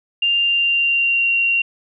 sine tone with pitch glide, 2794 to 2756 Hz, F7 to F7, 0 to -24 cents, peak -14 dBFS, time 0.22-1.62 s, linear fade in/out 5 ms, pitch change -24 cents, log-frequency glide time 0.4-1.3 s, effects none

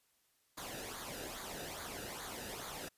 pink noise with flanger, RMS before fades -45 dBFS, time 0.57-2.89 s, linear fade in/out 10 ms, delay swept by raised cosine 0.36 to 0.94 ms, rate 2.4 Hz, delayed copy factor -0.65, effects white hiss -75 dBFS RMS until 2.97 s + resampled to 32000 Hz

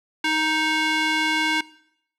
square tone with band-pass filter, 312.8 Hz, D#4, 9 cents sharp, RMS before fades -22 dBFS, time 0.24-1.61 s, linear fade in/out 5 ms, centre 2300 Hz, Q 1.2, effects noise-tail reverb RT60 0.7 s tail -20 dB re dry

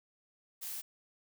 blue noise, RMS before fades -41 dBFS, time 0.61-0.82 s, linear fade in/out 20 ms, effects none

